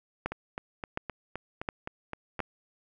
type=two click trains; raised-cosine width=0.5 ms; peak=-20 / -15 dBFS; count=9 / 4; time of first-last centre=0.32-2.393 / 0.26-2.403 s; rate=3.86 / 1.4 Hz; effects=none